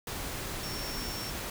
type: tone in noise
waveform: sine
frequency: 5460 Hz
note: F8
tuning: 40 cents flat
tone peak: -40 dBFS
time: 0.63-1.3 s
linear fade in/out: 2 ms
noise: pink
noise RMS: -37 dBFS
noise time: 0.07-1.5 s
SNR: -6 dB
effects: none